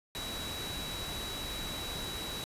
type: tone in noise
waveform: sine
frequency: 3900 Hz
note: B7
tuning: 23 cents flat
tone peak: -40 dBFS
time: 0.15-2.44 s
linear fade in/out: 0 ms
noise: pink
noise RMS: -40 dBFS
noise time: 0.15-2.44 s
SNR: -3 dB
effects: resampled to 32000 Hz